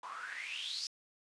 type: noise with band-pass filter sweep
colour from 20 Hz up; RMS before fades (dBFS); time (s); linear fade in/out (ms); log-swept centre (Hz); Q
white; -42; 0.03-0.87; 2; 960 to 5200; 8.7
effects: resampled to 22050 Hz